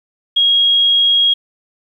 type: tone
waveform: sine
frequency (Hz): 3284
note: G#7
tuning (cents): -20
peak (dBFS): -9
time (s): 0.36-1.34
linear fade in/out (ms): 10
effects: 8-bit